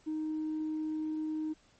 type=tone with tanh clipping; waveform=triangle; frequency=311.1 Hz; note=D#4; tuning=in tune; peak=-32 dBFS; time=0.06-1.54 s; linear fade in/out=20 ms; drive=5 dB; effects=pink hiss -65 dBFS RMS until 1.79 s + MP3 32 kbps